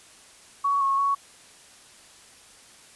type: tone with pitch steps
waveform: sine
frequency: 1122 / 1095 / 1115 Hz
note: C#6 / C#6 / C#6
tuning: +21 / -22 / +10 cents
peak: -20 dBFS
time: 0.64-1.15 s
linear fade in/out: 10 ms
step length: 170 ms
effects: white hiss -51 dBFS RMS until 2.95 s + resampled to 24000 Hz